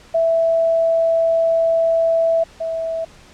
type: tone pair in turn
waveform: sine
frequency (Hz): 659.3 / 654.4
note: E5 / E5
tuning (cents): 0 / -13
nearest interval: unison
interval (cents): 13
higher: first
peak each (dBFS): -13 / -20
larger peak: first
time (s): 0.14-2.44 / 2.6-3.05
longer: first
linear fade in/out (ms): 10
effects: pink hiss -46 dBFS RMS until 3.33 s + low-pass 7000 Hz 12 dB/octave